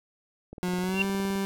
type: click train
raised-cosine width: 2 ms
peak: -28 dBFS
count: 17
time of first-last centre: 0.53-1.355 s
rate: 19.4 Hz
type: tone with pitch glide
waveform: 30% pulse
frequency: 180.4 to 195.59 Hz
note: F#3 to G3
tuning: -44 to -4 cents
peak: -24 dBFS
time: 0.63-1.45 s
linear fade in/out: 0 ms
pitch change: +140 cents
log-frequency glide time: 0.8-1.03 s
type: tone with exponential growth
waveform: sine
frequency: 2754 Hz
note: F7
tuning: 25 cents flat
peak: -19 dBFS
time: 0.89-1.02 s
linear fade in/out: 2 ms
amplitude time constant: 28 ms
effects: none